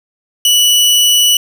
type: tone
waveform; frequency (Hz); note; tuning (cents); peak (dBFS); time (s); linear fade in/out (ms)
sawtooth; 2952; F#7; -5; -4; 0.45-1.37; 2
effects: none

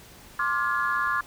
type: chord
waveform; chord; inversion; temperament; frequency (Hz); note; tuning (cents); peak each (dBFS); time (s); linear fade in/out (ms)
sine; D half-diminished seventh; third; just; 1057.2 / 1174.7 / 1409.6 / 1691.5; C6 / D6 / F6 / Ab6; +18 / 0 / +16 / +31; -28; 0.39-1.21; 5
effects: tanh soft clip ceiling -14 dBFS + pink hiss -49 dBFS RMS until 1.26 s

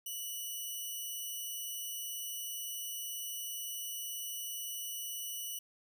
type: tone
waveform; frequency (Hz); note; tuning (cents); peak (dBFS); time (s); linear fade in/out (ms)
5% pulse; 2953; F#7; -4; -30; 0.06-5.59; 5
effects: none

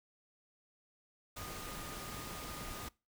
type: tone in noise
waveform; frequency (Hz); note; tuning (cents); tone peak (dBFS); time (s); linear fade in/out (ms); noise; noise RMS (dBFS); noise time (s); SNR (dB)
sine; 1227; D#6; -25; -51; 1.36-2.89; 10; pink; -45; 1.36-2.89; -9
effects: noise-tail reverb RT60 0.3 s tail -24 dB re dry

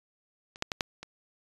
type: clicks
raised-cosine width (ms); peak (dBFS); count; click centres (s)
0.2; -28 / -11 / -13 / -9 / -24; 5; 0.559 / 0.624 / 0.718 / 0.808 / 1.03
effects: resampled to 24000 Hz

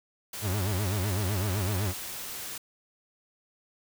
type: noise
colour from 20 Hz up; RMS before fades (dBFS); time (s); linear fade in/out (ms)
white; -38; 0.33-2.58; 5
type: tone with vibrato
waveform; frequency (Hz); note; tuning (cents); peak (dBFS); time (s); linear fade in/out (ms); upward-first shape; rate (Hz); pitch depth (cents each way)
40% pulse; 98; G2; 0; -26; 0.41-1.94; 50; sine; 7.9; 170
effects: none

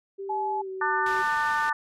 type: tone with pitch glide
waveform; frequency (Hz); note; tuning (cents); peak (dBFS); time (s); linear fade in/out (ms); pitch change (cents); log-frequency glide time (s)
sine; 392 to 379.1; G4 to F#4; 0 to +42; -32; 0.18-1.23; 20; -58; 0.62-0.69
type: tone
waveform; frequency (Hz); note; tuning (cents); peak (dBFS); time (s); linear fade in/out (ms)
sine; 854; G#5; +48; -26; 0.29-0.62; 10
type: harmonic tone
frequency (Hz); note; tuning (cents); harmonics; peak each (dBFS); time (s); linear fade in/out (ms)
298.1; D4; +26; 3 / 4 / 5 / 6; -27 / -28 / -29 / -30; 0.81-1.73; 5
type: low-pass noise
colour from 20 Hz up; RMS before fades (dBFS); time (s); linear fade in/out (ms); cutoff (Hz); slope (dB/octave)
white; -42; 1.06-1.7; 5; 3900; 12
effects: none

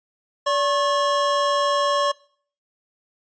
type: tone pair together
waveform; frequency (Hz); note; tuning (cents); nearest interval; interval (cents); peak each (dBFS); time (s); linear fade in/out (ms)
square; 576.3 / 1088; D5 / C#6; -33 / -33; major seventh; 1100; -22; 0.46-2.12; 10
effects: noise-tail reverb RT60 0.5 s tail -22 dB re dry + resampled to 16000 Hz

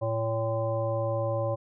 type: harmonic tone with a mistuned harmonic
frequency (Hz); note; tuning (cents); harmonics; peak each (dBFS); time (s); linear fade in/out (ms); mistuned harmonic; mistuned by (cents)
112.5; A2; +39; 1 / 3 / 5 / 7 / 9; -30 / -38 / -28 / -39 / -38; 0.01-1.56; 20; 9; +24
effects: none

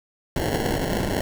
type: noise with sample-and-hold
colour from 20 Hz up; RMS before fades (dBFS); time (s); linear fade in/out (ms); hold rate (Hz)
white; -24; 0.36-1.21; 2; 1225
effects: none

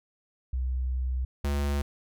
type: tone pair in turn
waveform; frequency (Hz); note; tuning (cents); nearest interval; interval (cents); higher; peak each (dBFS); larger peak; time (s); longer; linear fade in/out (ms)
sine / square; 63.6 / 71.25; C2 / C#2; -48 / +48; major second; 196; second; -26; neither; 0.53-1.25 / 1.44-1.82; first; 5
effects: none

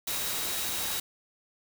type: tone in noise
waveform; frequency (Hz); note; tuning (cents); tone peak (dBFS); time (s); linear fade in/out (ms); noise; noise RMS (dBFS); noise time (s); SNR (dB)
sine; 3828; A#7; +45; -40; 0.07-1; 5; white; -32; 0.07-1; -11
effects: none

